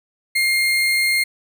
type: tone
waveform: 35% pulse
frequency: 2122 Hz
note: C7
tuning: 24 cents sharp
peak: -14 dBFS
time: 0.35-1.24 s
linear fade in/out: 10 ms
effects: none